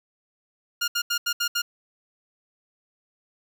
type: tone bursts at uneven times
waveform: 15% pulse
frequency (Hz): 1412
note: F6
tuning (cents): +19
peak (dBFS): -16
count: 6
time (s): 0.81-0.88 / 0.95-1.02 / 1.1-1.18 / 1.26-1.33 / 1.4-1.48 / 1.55-1.62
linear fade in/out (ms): 10
effects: none